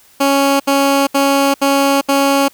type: tone bursts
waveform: 15% pulse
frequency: 277.2 Hz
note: C#4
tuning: in tune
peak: -4 dBFS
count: 5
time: 0.2-2.484 s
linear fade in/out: 10 ms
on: 400 ms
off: 71 ms
effects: white hiss -48 dBFS RMS until 2.53 s